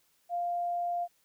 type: tone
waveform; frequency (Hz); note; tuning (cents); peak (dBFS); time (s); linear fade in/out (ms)
sine; 698.5; F5; 0; -29; 0.29-1.08; 50
effects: white hiss -70 dBFS RMS until 1.24 s